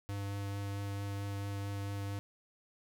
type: tone with vibrato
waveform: square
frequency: 100.1 Hz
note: G2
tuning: 37 cents sharp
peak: -37 dBFS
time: 0.09-2.19 s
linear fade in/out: 0 ms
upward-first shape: triangle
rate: 4.5 Hz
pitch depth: 11 cents each way
effects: none